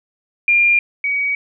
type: tone pair in turn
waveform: sine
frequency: 2400 / 2261 Hz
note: D7 / C#7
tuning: +37 / +34 cents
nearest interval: minor second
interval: 103 cents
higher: first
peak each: -10 / -16 dBFS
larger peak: first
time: 0.48-0.79 / 1.04-1.35 s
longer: neither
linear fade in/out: 2 ms
effects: none